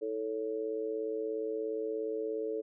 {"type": "tone with amplitude modulation", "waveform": "sine", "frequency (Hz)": 440, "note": "A4", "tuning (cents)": 0, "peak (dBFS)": -28, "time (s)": [0.01, 2.62], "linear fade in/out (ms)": 20, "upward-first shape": "sine", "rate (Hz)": 117, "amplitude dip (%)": 90, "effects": []}